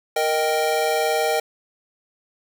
square chord, Eb major, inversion second, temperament equal, 466.2 / 622.3 / 784 Hz, Bb4 / Eb5 / G5, 0 / 0 / 0 cents, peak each -24 dBFS, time 0.16-1.4 s, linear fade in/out 5 ms, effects none

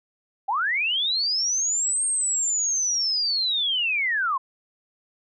sine linear two-way sweep, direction up then down, 736 to 8620 to 1009 Hz, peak -21 dBFS, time 0.48-4.38 s, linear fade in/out 10 ms, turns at 2.05 s, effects none

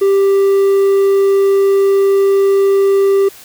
triangle tone, 393.4 Hz, G4, 6 cents sharp, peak -6 dBFS, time 0.01-3.29 s, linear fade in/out 10 ms, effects white hiss -38 dBFS RMS until 3.44 s

